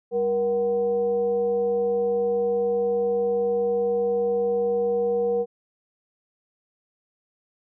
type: tone with frequency modulation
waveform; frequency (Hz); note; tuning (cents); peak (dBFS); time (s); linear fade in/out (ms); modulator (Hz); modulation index
sine; 474.8; A#4; +32; -20; 0.11-5.46; 50; 276; 0.39
effects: none